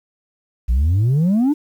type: exponential sweep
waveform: sine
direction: up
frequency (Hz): 55 to 310.8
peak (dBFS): -10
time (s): 0.68-1.54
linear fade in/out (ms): 20
effects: tanh soft clip ceiling -12 dBFS + 8-bit